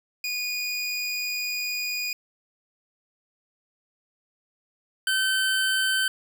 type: tone pair in turn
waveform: 25% pulse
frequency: 2459 / 1538.4 Hz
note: D#7 / G6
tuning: -21 / -33 cents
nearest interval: minor sixth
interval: 812 cents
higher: first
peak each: -23 / -18 dBFS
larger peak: second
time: 0.24-2.13 / 5.07-6.08 s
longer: first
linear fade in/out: 2 ms
effects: none